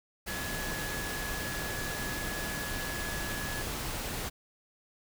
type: tone in noise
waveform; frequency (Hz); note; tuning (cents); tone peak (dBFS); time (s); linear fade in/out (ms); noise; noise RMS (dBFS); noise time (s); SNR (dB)
sine; 1691; G#6; +31; -39; 0.27-3.63; 20; pink; -36; 0.26-4.3; -6
effects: none